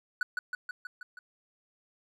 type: tone with echo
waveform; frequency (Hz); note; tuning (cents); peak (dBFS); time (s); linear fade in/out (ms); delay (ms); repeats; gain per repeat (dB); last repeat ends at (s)
triangle; 1480; F#6; 0; -24; 0.21-0.23; 2; 160; 6; -3; 1.19
effects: none